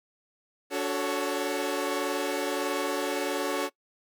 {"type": "chord", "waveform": "sawtooth", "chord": "D major seventh", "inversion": "none", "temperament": "equal with one note detuned", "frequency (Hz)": [288, 370, 440, 554.4], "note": ["D4", "F#4", "A4", "C#5"], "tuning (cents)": [-34, 0, 0, 0], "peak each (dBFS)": -29, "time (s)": [0.7, 3.7], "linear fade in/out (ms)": 50, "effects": ["noise-tail reverb RT60 0.1 s tail -22 dB re dry"]}